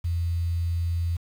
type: tone with quantisation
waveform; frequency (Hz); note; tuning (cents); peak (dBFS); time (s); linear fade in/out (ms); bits
sine; 85; F2; -46; -23; 0.04-1.17; 10; 8
effects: none